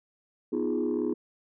sine chord, F half-diminished seventh, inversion second, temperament equal, 246.9 / 311.1 / 349.2 / 415.3 Hz, Cb4 / Eb4 / F4 / Ab4, 0 / 0 / 0 / 0 cents, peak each -30 dBFS, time 0.52-1.14 s, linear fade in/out 10 ms, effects tanh soft clip ceiling -20 dBFS

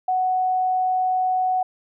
sine tone, 742 Hz, F#5, 5 cents sharp, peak -18 dBFS, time 0.08-1.63 s, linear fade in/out 5 ms, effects none

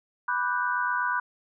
sine chord, G major seventh, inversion first, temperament equal, 987.8 / 1174.7 / 1480 / 1568 Hz, B5 / D6 / F#6 / G6, 0 / 0 / 0 / 0 cents, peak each -28 / -33 / -28 / -33 dBFS, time 0.28-1.2 s, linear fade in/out 5 ms, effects none

